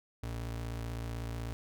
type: ring-modulated tone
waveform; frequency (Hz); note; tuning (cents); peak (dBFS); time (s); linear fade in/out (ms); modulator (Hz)
square; 87.31; F2; 0; -34; 0.23-1.53; 0; 28
effects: none